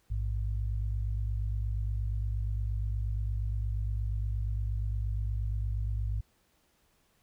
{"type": "tone pair together", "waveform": "sine", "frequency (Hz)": [55.32, 103.83], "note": ["A1", "G#2"], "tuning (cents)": [10, 0], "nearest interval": "major seventh", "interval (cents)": 1090, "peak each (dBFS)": [-30, -34], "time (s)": [0.1, 6.21], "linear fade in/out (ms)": 10, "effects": ["pink hiss -70 dBFS RMS until 7.22 s"]}